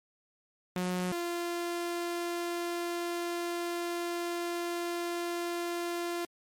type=tone pair in turn; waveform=sawtooth; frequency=181.3 / 345.4 Hz; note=F#3 / F4; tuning=-35 / -19 cents; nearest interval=major seventh; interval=1116 cents; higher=second; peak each=-26 / -28 dBFS; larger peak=first; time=0.76-1.12 / 1.12-6.25 s; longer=second; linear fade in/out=2 ms; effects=MP3 64 kbps